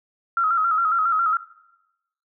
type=tone with vibrato; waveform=sine; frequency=1318.5 Hz; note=E6; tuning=in tune; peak=-17 dBFS; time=0.37-1.37 s; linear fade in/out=2 ms; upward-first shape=square; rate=7.3 Hz; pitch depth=65 cents each way; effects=noise-tail reverb RT60 0.9 s tail -18 dB re dry